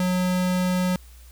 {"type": "tone", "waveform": "square", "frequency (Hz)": 182.2, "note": "F#3", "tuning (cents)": -26, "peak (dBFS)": -21, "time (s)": [0, 0.96], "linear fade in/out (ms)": 2, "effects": ["added 60 Hz sine -44 dBFS peak until 1.31 s", "white hiss -54 dBFS RMS until 1.31 s"]}